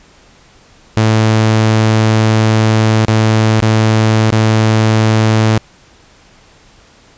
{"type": "tone with dropouts", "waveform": "sawtooth", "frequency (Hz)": 110, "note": "A2", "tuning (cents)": 0, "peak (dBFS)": -4, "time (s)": [0.97, 5.58], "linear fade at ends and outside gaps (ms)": 0, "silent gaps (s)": [[3.053, 3.083], [3.602, 3.623], [4.303, 4.323]], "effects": ["pink hiss -45 dBFS RMS until 7.17 s", "resampled to 16000 Hz"]}